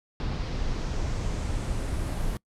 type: noise with low-pass filter sweep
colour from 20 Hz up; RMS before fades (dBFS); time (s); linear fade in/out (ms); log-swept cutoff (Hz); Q
brown; -29; 0.2-2.37; 0; 4400 to 12000; 1.8
effects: noise-tail reverb RT60 0.1 s tail -24 dB re dry